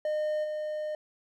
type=tone with level steps; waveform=triangle; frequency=610 Hz; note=D#5; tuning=34 cents flat; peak=-25 / -29 dBFS; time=0.05-0.95 s; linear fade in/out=2 ms; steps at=0.43 s; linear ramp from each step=20 ms; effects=none